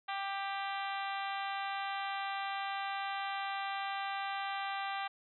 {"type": "harmonic tone", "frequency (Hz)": 393.8, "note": "G4", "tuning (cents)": 8, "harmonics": [2, 3, 4, 5, 6, 7, 8, 9, 10], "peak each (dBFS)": [-38, -42, -44, -46, -48, -49, -50, -51, -52], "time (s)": [0.08, 5.08], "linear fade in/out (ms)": 10, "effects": []}